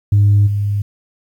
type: tone with level steps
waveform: sine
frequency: 102.1 Hz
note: G#2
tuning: 29 cents flat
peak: -6 / -14 dBFS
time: 0.12-0.82 s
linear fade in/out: 5 ms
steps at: 0.46 s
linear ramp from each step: 20 ms
effects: tanh soft clip ceiling -5 dBFS + 8-bit